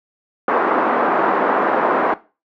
white band-pass noise, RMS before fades -17 dBFS, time 0.48-2.14 s, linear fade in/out 2 ms, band 250 to 1300 Hz, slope 24 dB/octave, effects noise-tail reverb RT60 0.3 s tail -17 dB re dry

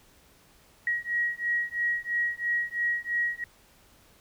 sine beating tone pair, 1900 / 1903 Hz, A#6 / A#6, +33 / +35 cents, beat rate 3 Hz, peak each -29 dBFS, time 0.87-3.44 s, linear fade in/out 2 ms, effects pink hiss -59 dBFS RMS until 4.2 s

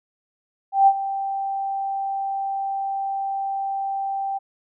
sine tone with ADSR envelope, 784 Hz, G5, in tune, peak -9 dBFS, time 0.72-4.39 s, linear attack 150 ms, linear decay 58 ms, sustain -14 dB, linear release 20 ms, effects none

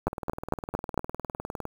two click trains, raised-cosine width 1 ms, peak -19 / -10 dBFS, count 32 / 5, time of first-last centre 0.08-1.654 / 0.07-0.977 s, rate 19.7 / 4.41 Hz, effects 7-bit

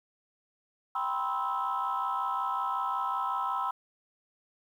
sine chord, C major seventh, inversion second, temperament just, 784.9 / 981.1 / 1046.5 / 1308.1 Hz, G5 / B5 / C6 / E6, +2 / -12 / 0 / -14 cents, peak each -35 / -33 / -33 / -32 dBFS, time 0.95-3.71 s, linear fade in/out 5 ms, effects tanh soft clip ceiling -21 dBFS + 10-bit

